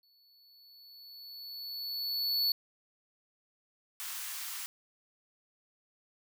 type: tone with exponential growth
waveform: square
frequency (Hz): 4435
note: C#8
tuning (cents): 0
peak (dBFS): -26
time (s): 0.03-2.52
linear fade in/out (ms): 2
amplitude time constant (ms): 540
type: high-pass noise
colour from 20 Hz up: white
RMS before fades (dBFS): -40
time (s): 4-4.66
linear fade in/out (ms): 0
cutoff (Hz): 970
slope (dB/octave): 24
effects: none